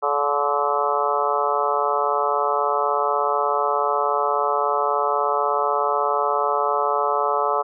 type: harmonic tone with a mistuned harmonic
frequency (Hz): 143.9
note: D3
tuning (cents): -35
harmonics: 3 / 4 / 5 / 6 / 7 / 8 / 9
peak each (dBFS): -26 / -26 / -26 / -26 / -26 / -26 / -26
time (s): 0.02-7.63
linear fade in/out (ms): 20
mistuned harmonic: 7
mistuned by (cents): +40
effects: none